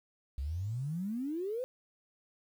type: exponential sweep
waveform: sine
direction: up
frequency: 64 to 526 Hz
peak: -33 dBFS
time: 0.38-1.64 s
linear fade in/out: 0 ms
effects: 10-bit